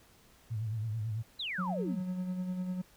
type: tone with vibrato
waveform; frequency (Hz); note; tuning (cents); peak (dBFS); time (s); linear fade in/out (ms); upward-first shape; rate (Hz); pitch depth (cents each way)
sine; 110; A2; 0; -32; 0.5-1.23; 20; sine; 9.1; 86
type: exponential sweep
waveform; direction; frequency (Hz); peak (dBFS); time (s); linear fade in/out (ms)
sine; down; 4186 to 155.56; -34; 1.39-2.01; 10
type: tone with tremolo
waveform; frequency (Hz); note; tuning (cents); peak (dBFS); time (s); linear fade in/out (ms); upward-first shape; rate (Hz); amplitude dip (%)
triangle; 182.8; F#3; -21; -29; 1.58-2.82; 10; sine; 10; 45
effects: pink hiss -62 dBFS RMS until 2.96 s